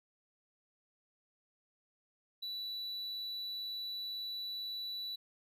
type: tone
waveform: triangle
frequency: 3951 Hz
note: B7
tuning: in tune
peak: -37 dBFS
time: 2.42-5.16 s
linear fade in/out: 10 ms
effects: none